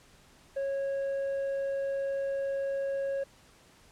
sine tone with tanh clipping, 549 Hz, C#5, 17 cents flat, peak -30 dBFS, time 0.56-3.24 s, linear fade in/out 10 ms, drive 4 dB, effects pink hiss -59 dBFS RMS until 3.91 s + low-pass 10000 Hz 12 dB/octave

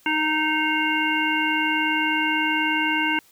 harmonic tone, 309.4 Hz, D#4, 10 cents flat, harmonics 1 / 3 / 5 / 7 / 9, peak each -26 / -26 / -26 / -26 / -26 dBFS, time 0.06-3.19 s, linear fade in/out 2 ms, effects white hiss -56 dBFS RMS until 3.31 s

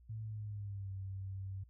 sine tone with pitch glide, 110 to 96.32 Hz, A2 to G2, 0 to -30 cents, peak -40 dBFS, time 0.09-1.64 s, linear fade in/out 10 ms, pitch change -230 cents, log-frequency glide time 0.21-0.92 s, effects added 60 Hz sine -59 dBFS peak until 1.69 s

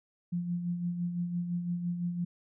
sine tone with tremolo, 174.61 Hz, F3, in tune, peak -28 dBFS, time 0.32-2.25 s, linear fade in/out 10 ms, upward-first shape sine, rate 5.9 Hz, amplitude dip 50%, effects none

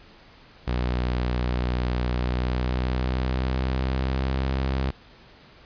sawtooth tone with pitch glide, 61.4 to 66.19 Hz, B1 to C2, -9 to +21 cents, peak -19 dBFS, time 0.67-4.91 s, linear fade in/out 10 ms, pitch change +130 cents, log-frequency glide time 2.16-4.45 s, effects pink hiss -51 dBFS RMS until 5.65 s + resampled to 11025 Hz

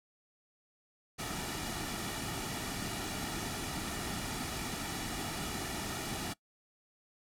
pink noise with comb filter, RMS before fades -38 dBFS, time 1.18-6.34 s, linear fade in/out 20 ms, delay 1.9 ms, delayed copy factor -0.55, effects noise-tail reverb RT60 0.1 s tail -21 dB re dry + low-pass 12000 Hz 12 dB/octave

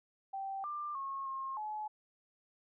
sine tone with pitch steps, 779 / 1189 / 1088 / 1072 / 853 Hz, G5 / D6 / C#6 / C6 / G#5, -11 / +21 / -33 / +42 / +46 cents, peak -37 dBFS, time 0.33-1.88 s, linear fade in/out 10 ms, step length 310 ms, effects none

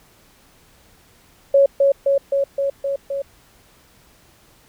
sine tone with echo, 554.4 Hz, C#5, in tune, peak -9 dBFS, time 1.54-1.66 s, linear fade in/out 5 ms, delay 260 ms, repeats 6, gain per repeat -2 dB, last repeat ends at 3.22 s, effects pink hiss -53 dBFS RMS until 4.68 s

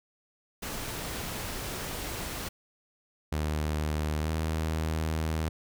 pink noise, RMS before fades -36 dBFS, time 0.62-2.49 s, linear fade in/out 10 ms
sawtooth tone with pitch glide, 76.4 to 79.28 Hz, D#2 to D#2, -31 to +33 cents, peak -24 dBFS, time 3.32-5.49 s, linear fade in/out 5 ms, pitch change +64 cents, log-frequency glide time 4.21-4.29 s
effects none

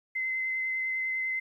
sine tone with vibrato, 2059 Hz, C7, 28 cents flat, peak -28 dBFS, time 0.15-1.4 s, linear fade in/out 10 ms, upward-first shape sine, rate 10 Hz, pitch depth 11 cents each way, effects 11-bit

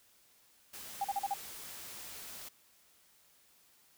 white noise, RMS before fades -47 dBFS, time 0.73-2.49 s, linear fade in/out 10 ms
sine tone bursts, 798 Hz, G5, 31 cents sharp, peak -30 dBFS, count 5, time 1.01-1.34 s, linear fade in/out 5 ms, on 34 ms, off 40 ms
effects white hiss -66 dBFS RMS until 3.97 s

